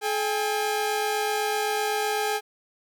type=tone pair together; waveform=sawtooth; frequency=426.7 / 805.5 Hz; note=G#4 / G5; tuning=+47 / +47 cents; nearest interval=major seventh; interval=1100 cents; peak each=-23 dBFS; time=0.01-2.41 s; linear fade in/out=50 ms; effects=none